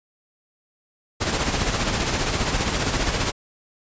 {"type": "noise with tremolo", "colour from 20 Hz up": "pink", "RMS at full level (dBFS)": -21, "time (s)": [1.2, 3.32], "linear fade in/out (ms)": 20, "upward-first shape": "sine", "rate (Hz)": 15, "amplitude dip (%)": 45, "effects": ["resampled to 16000 Hz"]}